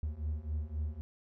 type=beating tone pair; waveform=triangle; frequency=73.9 / 77.7 Hz; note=D2 / D#2; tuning=+11 / -2 cents; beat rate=3.8 Hz; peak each=-36 / -34 dBFS; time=0.03-1.01 s; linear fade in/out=0 ms; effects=none